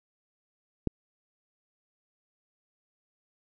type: click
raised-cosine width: 3 ms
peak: -13 dBFS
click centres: 0.873 s
effects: none